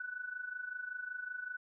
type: tone with amplitude modulation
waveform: sine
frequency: 1488 Hz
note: F#6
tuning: 9 cents sharp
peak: -36 dBFS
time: 0-1.57 s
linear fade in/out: 5 ms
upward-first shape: sine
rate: 25.3 Hz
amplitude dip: 75%
effects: none